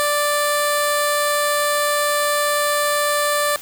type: tone with notch filter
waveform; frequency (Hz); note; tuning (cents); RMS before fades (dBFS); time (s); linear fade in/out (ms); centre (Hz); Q
10% pulse; 587.3; D5; 0; -19; 0-3.56; 0; 2700; 1.2
effects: white hiss -37 dBFS RMS until 3.61 s